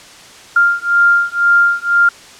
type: beating tone pair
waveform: sine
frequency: 1396.9 / 1398.9 Hz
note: F6 / F6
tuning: 0 / +2 cents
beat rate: 2 Hz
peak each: -12 dBFS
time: 0.56-2.09 s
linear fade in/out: 5 ms
effects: white hiss -38 dBFS RMS until 2.39 s + low-pass 7000 Hz 12 dB/octave